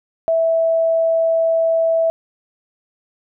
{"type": "tone", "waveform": "sine", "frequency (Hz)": 656, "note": "E5", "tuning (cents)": -9, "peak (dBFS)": -13, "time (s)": [0.28, 2.1], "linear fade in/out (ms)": 0, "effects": []}